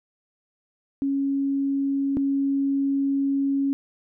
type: tone pair in turn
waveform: sine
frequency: 276.1 / 276.1 Hz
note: C#4 / C#4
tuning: -7 / -7 cents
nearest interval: unison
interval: 0 cents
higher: neither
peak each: -21 / -20 dBFS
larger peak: second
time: 1.02-2.17 / 2.17-3.73 s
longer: second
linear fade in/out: 0 ms
effects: none